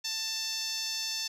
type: tone with band-pass filter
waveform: 10% pulse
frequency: 888 Hz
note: A5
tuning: 16 cents sharp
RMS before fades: -34 dBFS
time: 0.04-1.28 s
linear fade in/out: 10 ms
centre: 5700 Hz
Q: 2.1
effects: none